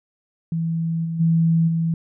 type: tone with level steps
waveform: sine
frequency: 164.6 Hz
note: E3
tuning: 2 cents flat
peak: -20 / -23 / -14 / -18 dBFS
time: 0.52-1.94 s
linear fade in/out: 2 ms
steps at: 1.04 / 1.19 / 1.67 s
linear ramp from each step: 20 ms
effects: none